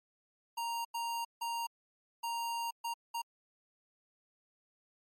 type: tone bursts at uneven times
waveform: square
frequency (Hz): 932.3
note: A#5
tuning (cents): 0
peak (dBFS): -35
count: 6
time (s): 0.57-0.85 / 0.94-1.25 / 1.41-1.67 / 2.23-2.71 / 2.84-2.94 / 3.14-3.22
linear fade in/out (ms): 10
effects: MP3 64 kbps